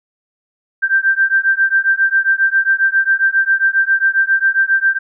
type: beating tone pair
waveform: sine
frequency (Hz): 1568 / 1575.4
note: G6 / G6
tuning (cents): 0 / +8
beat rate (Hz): 7.4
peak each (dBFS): -14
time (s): 0.82-4.99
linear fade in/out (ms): 20
effects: none